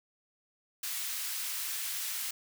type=high-pass noise; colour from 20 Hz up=white; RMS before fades=-36 dBFS; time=0.83-2.31 s; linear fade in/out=5 ms; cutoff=1500 Hz; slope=12 dB/octave; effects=none